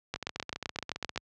two click trains, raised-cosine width 0.2 ms, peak -14 / -18 dBFS, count 9 / 16, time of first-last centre 0.14-1.176 / 0.16-1.16 s, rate 7.72 / 15 Hz, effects high-pass 60 Hz 12 dB/octave + low-pass 7000 Hz 12 dB/octave

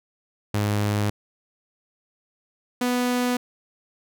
sawtooth tone pair in turn, 103.83 / 247 Hz, G#2 / B3, 0 / 0 cents, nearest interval octave + minor third, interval 1500 cents, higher second, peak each -17 dBFS, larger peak neither, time 0.54-1.1 / 2.81-3.37 s, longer neither, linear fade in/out 5 ms, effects none

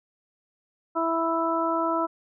harmonic tone, 329.6 Hz, E4, in tune, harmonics 1 / 2 / 3 / 4, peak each -28 / -28 / -28 / -28 dBFS, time 0.95-2.07 s, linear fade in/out 20 ms, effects none

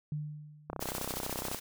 sine tone with exponential decay, 150 Hz, D3, 37 cents sharp, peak -31 dBFS, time 0.12-1 s, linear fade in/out 2 ms, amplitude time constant 190 ms
click train, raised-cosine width 1 ms, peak -22 dBFS, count 28, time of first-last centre 0.7-1.546 s, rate 31.9 Hz
white noise with tremolo, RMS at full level -38 dBFS, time 0.8-1.6 s, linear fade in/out 20 ms, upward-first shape square, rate 14 Hz, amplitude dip 45%
effects none

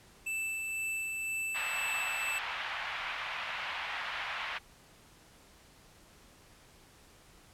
square tone with tremolo, 2646 Hz, E7, 6 cents sharp, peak -33 dBFS, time 0.26-2.39 s, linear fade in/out 10 ms, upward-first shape sine, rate 2 Hz, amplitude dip 25%
white band-pass noise, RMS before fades -38 dBFS, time 1.54-4.59 s, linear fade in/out 20 ms, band 750 to 2800 Hz, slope 24 dB/octave
effects pink hiss -59 dBFS RMS until 7.53 s + low-pass 12000 Hz 12 dB/octave

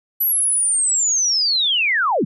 sine linear sweep, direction down, 11950 to 130.81 Hz, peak -15 dBFS, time 0.2-2.25 s, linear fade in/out 10 ms, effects none

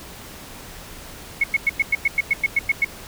sine tone bursts, 2193 Hz, C#7, 19 cents flat, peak -14 dBFS, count 12, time 1.41-2.847 s, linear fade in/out 5 ms, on 29 ms, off 99 ms, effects pink hiss -39 dBFS RMS until 3.07 s

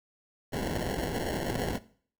white noise with sample-and-hold, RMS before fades -32 dBFS, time 0.52-1.79 s, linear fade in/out 20 ms, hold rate 1225 Hz, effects noise-tail reverb RT60 0.5 s tail -18 dB re dry

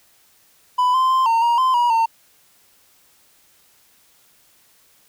triangle tone with pitch steps, 997 / 1037 / 1043 / 914 / 943 / 1034 / 961 / 908 Hz, B5 / C6 / C6 / A#5 / A#5 / C6 / B5 / A#5, +16 / -16 / -6 / -34 / +20 / -21 / -48 / -46 cents, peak -12 dBFS, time 0.78-2.06 s, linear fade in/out 10 ms, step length 160 ms, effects white hiss -56 dBFS RMS until 5.08 s

